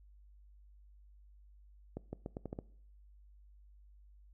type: accelerating click train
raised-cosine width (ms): 2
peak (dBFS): -27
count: 7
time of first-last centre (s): 1.97-2.589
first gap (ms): 160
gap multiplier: 0.82
effects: noise-tail reverb RT60 0.6 s tail -21 dB re dry + added 50 Hz sine -57 dBFS peak until 4.33 s